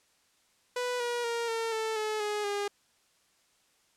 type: tone with pitch steps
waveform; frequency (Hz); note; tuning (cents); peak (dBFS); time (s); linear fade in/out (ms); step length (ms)
sawtooth; 493.9 / 480.4 / 467.3 / 454.5 / 442.1 / 430 / 418.2 / 406.8; B4 / B4 / A#4 / A#4 / A4 / A4 / G#4 / G#4; 0 / -48 / +4 / -44 / +8 / -40 / +12 / -36; -26; 0.76-2.68; 5; 240
effects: white hiss -68 dBFS RMS until 3.96 s + low-pass 9000 Hz 12 dB/octave